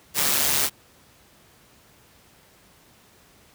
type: noise with amplitude modulation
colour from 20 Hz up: white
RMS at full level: -19 dBFS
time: 0.14-0.7 s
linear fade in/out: 50 ms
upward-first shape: sine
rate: 143 Hz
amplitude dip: 60%
effects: pink hiss -55 dBFS RMS until 3.54 s + high-pass 60 Hz 12 dB/octave